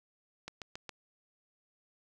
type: click train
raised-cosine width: 0.2 ms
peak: -24 dBFS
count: 4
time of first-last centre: 0.48-0.893 s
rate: 7.27 Hz
effects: none